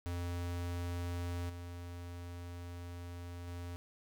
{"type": "tone with level steps", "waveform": "square", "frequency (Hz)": 87.31, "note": "F2", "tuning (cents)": 0, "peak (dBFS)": [-37, -44, -42], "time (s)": [0.06, 3.76], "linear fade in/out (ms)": 0, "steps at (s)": [1.49, 3.47], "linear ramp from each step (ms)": 10, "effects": []}